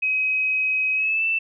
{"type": "tone with pitch glide", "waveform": "sine", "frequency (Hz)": [2535, 2658], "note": ["D#7", "E7"], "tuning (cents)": [32, 14], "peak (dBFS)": -19, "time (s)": [0.02, 1.39], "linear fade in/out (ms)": 10, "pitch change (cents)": 82, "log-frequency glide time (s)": [0.94, 1.25], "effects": []}